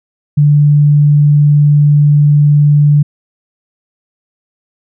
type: tone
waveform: sine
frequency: 146.83 Hz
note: D3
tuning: in tune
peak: -4 dBFS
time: 0.37-3.03 s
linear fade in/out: 10 ms
effects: none